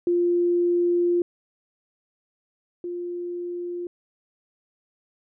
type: tone pair in turn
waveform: sine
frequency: 349.2 / 350.8 Hz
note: F4 / F4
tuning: 0 / +8 cents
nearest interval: unison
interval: 8 cents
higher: second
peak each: -18 / -28 dBFS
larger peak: first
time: 0.07-1.22 / 2.84-3.87 s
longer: first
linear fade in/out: 2 ms
effects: none

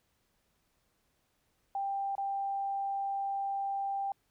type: tone with dropouts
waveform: sine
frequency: 790 Hz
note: G5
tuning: 13 cents sharp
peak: -31 dBFS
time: 1.75-4.12 s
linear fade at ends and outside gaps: 2 ms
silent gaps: 2.153-2.18 s
effects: pink hiss -75 dBFS RMS until 4.3 s

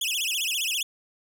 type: tone with vibrato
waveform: sawtooth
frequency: 2960 Hz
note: F#7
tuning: in tune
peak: -22 dBFS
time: 0.01-0.83 s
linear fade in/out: 5 ms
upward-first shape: sine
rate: 15 Hz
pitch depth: 280 cents each way
effects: none

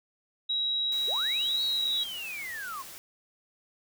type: tone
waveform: sine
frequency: 3855 Hz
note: B7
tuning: 43 cents flat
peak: -26 dBFS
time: 0.49-2.04 s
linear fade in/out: 10 ms
type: noise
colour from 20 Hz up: white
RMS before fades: -45 dBFS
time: 0.92-2.98 s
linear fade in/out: 0 ms
type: linear two-way sweep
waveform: sine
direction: up then down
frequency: 335.1 to 4435 to 1009 Hz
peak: -35 dBFS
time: 1.07-2.83 s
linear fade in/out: 20 ms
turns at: 1.63 s
effects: none

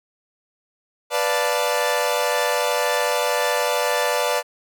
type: chord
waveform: sawtooth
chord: B half-diminished seventh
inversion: none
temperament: equal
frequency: 493.9 / 587.3 / 698.5 / 880 Hz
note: B4 / D5 / F5 / A5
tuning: 0 / 0 / 0 / 0 cents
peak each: -20 / -19 / -24 / -22 dBFS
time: 1.1-4.43 s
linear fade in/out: 50 ms
effects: none

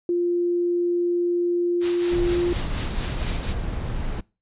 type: tone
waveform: sine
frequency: 349.2 Hz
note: F4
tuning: in tune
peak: -19 dBFS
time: 0.09-2.53 s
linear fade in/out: 2 ms
type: noise with tremolo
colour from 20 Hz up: white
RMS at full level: -29 dBFS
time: 1.8-3.55 s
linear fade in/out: 50 ms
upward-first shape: triangle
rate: 4.2 Hz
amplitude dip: 60%
type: noise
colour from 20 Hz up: brown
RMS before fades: -27 dBFS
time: 2.11-4.21 s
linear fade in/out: 10 ms
effects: noise-tail reverb RT60 0.3 s tail -24 dB re dry + resampled to 8000 Hz

